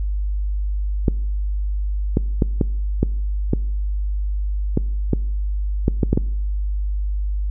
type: clicks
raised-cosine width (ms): 3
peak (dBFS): -3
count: 12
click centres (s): 1.082 / 2.171 / 2.422 / 2.612 / 3.03 / 3.534 / 4.774 / 5.133 / 5.881 / 6.032 / 6.13 / 6.175
effects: noise-tail reverb RT60 0.8 s tail -23 dB re dry + added 50 Hz sine -19 dBFS peak until 7.5 s